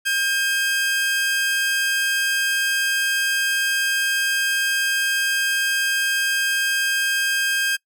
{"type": "tone pair together", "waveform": "sawtooth", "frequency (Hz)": [1600, 2549], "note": ["G6", "D#7"], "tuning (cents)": [35, 41], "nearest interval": "minor sixth", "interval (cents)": 806, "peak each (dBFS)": [-16, -24], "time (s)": [0.05, 7.77], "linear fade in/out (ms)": 20, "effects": ["noise-tail reverb RT60 0.1 s tail -23 dB re dry"]}